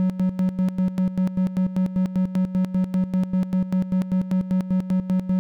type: tone with tremolo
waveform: triangle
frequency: 185.4 Hz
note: F#3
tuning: 4 cents sharp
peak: -15 dBFS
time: 0-5.39 s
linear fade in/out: 0 ms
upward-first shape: square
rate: 5.1 Hz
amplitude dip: 75%
effects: none